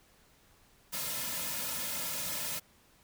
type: noise with comb filter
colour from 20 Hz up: white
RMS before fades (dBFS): -36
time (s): 0.92-2.6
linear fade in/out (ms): 20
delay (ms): 2.6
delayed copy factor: -0.9
effects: pink hiss -64 dBFS RMS until 3.03 s